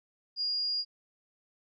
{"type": "tone", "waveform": "sine", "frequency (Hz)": 4843, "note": "D#8", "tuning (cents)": -48, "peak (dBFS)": -28, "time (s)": [0.36, 0.85], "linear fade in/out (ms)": 50, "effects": ["MP3 48 kbps"]}